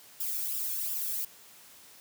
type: noise with flanger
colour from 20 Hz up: violet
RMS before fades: -33 dBFS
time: 0.2-1.25 s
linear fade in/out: 5 ms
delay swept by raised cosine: 0.47 to 1.05 ms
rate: 2.8 Hz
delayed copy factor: -0.8
effects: white hiss -54 dBFS RMS until 2 s + high-pass 80 Hz 12 dB/octave